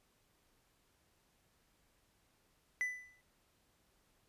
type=tone with exponential decay; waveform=triangle; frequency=1995 Hz; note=B6; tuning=17 cents sharp; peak=-29 dBFS; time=2.81-3.21 s; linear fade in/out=0 ms; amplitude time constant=85 ms; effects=pink hiss -74 dBFS RMS until 4.28 s + resampled to 32000 Hz